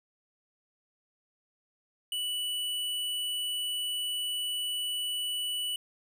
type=tone; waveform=square; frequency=2960 Hz; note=F#7; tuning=in tune; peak=-31 dBFS; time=2.12-5.76 s; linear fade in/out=2 ms; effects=none